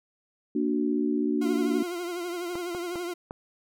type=chord; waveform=sine; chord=Bb augmented; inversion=none; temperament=equal; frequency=233.1 / 293.7 / 370 Hz; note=Bb3 / D4 / F#4; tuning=0 / 0 / 0 cents; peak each=-28 / -26 / -30 dBFS; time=0.55-1.83 s; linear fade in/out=5 ms
type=tone with vibrato; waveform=40% pulse; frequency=350 Hz; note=F4; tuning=4 cents sharp; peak=-30 dBFS; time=1.41-3.14 s; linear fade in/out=10 ms; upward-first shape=triangle; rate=12 Hz; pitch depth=68 cents each way
type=clicks; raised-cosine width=1 ms; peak=-22 dBFS; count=4; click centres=2.555 / 2.749 / 2.957 / 3.309 s
effects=none